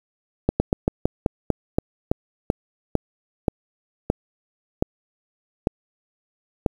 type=slowing click train; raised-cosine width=2 ms; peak=-4 dBFS; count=16; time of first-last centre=0.49-6.662 s; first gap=110 ms; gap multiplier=1.17; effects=7-bit